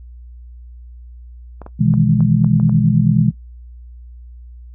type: clicks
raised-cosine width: 1 ms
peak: -19 dBFS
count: 7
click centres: 1.617 / 1.664 / 1.939 / 2.206 / 2.445 / 2.599 / 2.695 s
type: chord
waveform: sine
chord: E major seventh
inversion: second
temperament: equal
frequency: 123.47 / 155.56 / 164.81 / 207.7 Hz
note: B2 / D#3 / E3 / G#3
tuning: 0 / 0 / 0 / 0 cents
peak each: -16 dBFS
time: 1.79-3.31 s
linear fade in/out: 20 ms
effects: noise-tail reverb RT60 0.1 s tail -17 dB re dry + added 60 Hz sine -34 dBFS peak until 4.74 s